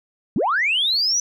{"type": "linear sweep", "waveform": "sine", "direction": "up", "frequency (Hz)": [146.83, 6020], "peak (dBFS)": -16, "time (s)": [0.36, 1.2], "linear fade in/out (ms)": 2, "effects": ["tanh soft clip ceiling -12 dBFS"]}